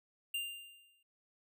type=tone with exponential decay; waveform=square; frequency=2794 Hz; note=F7; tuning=in tune; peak=-34 dBFS; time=0.34-1.03 s; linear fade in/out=5 ms; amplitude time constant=150 ms; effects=none